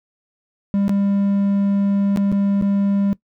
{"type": "tone with dropouts", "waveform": "triangle", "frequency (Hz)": 199.4, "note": "G3", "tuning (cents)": 30, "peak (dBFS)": -13, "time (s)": [0.74, 3.13], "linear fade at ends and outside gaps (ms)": 0, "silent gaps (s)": [[0.881, 0.894], [2.161, 2.173], [2.317, 2.325], [2.613, 2.623]], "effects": ["noise-tail reverb RT60 0.1 s tail -20 dB re dry"]}